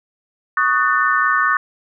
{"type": "chord", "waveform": "sine", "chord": "D# half-diminished seventh", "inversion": "third", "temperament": "just", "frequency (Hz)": [1120.1, 1244.5, 1493.4, 1792.1], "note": ["C#6", "D#6", "F#6", "A6"], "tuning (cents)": [18, 0, 16, 31], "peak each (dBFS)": -19, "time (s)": [0.57, 1.57], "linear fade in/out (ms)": 2, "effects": []}